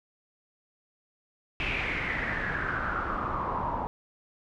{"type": "noise with low-pass filter sweep", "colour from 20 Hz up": "pink", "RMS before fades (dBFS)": -31, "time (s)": [1.6, 3.87], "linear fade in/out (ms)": 0, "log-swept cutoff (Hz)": [2600, 900], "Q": 6.5, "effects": []}